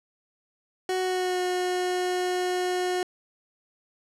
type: tone with pitch glide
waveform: 30% pulse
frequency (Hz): 371 to 362.7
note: F#4 to F#4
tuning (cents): +5 to -34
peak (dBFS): -22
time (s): 0.89-3.03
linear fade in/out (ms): 2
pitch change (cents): -39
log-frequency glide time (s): 1-1.41
effects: low-pass 10000 Hz 12 dB/octave